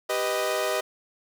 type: chord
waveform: sawtooth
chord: G augmented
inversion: none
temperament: equal with one note detuned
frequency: 392 / 496.2 / 622.3 Hz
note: G4 / B4 / D#5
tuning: 0 / +8 / 0 cents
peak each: -27 / -26 / -23 dBFS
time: 0.09-0.81 s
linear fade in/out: 10 ms
effects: none